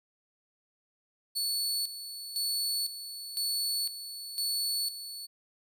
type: tone with tremolo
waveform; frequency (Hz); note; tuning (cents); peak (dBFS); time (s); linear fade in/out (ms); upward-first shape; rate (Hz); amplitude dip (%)
sawtooth; 4435; C#8; 0; -26; 1.35-5.27; 20; square; 0.99; 70
effects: none